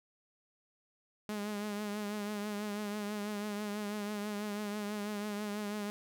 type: tone with vibrato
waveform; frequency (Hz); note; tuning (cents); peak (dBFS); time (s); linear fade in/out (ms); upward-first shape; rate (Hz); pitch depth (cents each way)
sawtooth; 207.7; G#3; 0; -32; 1.29-5.9; 0; triangle; 6.1; 49
effects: none